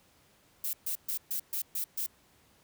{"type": "noise bursts", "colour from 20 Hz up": "violet", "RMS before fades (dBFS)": -33, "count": 7, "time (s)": [0.64, 2.064], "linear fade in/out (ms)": 5, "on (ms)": 92, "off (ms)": 130, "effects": ["pink hiss -64 dBFS RMS until 2.63 s", "high-pass 60 Hz 12 dB/octave"]}